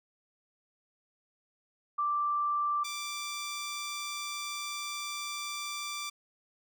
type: tone pair in turn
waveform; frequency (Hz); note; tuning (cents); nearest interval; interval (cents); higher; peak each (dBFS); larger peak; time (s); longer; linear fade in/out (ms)
sine / 10% pulse; 1174.7 / 1174.7; D6 / D6; 0 / 0; unison; 0; neither; -27; neither; 1.98-2.84 / 2.84-6.1; second; 10
effects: none